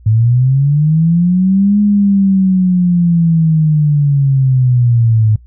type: linear two-way sweep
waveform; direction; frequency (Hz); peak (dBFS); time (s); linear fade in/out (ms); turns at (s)
sine; up then down; 106.5 to 207.7 to 106.5; -7; 0.06-5.36; 5; 1.8
effects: noise-tail reverb RT60 0.1 s tail -21 dB re dry + added 60 Hz sine -37 dBFS peak until 5.46 s